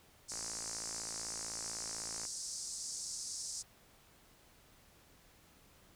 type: band-pass noise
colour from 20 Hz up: pink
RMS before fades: -43 dBFS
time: 0.28-3.63 s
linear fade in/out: 20 ms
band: 4900 to 9000 Hz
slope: 48 dB/octave
type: click train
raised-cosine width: 0.5 ms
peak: -33 dBFS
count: 109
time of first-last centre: 0.32-2.252 s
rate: 55.9 Hz
effects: pink hiss -64 dBFS RMS until 5.95 s